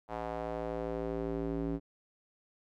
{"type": "tone with band-pass filter sweep", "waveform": "square", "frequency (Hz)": 56.3, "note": "A1", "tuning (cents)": 40, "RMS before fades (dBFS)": -36, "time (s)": [0.08, 1.8], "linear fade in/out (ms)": 50, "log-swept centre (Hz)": [790, 290], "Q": 2, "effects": []}